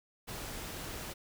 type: noise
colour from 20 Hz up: pink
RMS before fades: -42 dBFS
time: 0.27-1.14 s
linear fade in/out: 20 ms
effects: none